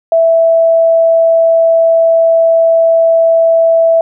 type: tone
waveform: sine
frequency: 659.3 Hz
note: E5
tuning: in tune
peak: -5 dBFS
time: 0.12-4.01 s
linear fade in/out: 2 ms
effects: none